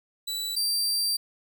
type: tone pair in turn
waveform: sawtooth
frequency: 3951 / 4699 Hz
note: B7 / D8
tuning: 0 / 0 cents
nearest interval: minor third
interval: 300 cents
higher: second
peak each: -26 / -21 dBFS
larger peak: second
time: 0.27-0.56 / 0.56-1.17 s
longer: second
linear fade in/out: 10 ms
effects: none